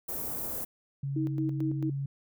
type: band-stop noise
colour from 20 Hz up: white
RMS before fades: -35 dBFS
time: 0.08-0.65 s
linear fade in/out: 10 ms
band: 680 to 15000 Hz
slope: 12 dB/octave
type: tone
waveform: sine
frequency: 138.59 Hz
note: C#3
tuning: in tune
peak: -30 dBFS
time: 1.03-2.06 s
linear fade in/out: 5 ms
type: tone with tremolo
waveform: sine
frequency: 316.8 Hz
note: D#4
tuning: 31 cents sharp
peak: -28 dBFS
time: 1.16-1.9 s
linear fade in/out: 5 ms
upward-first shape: square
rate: 4.5 Hz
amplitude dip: 65%
effects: none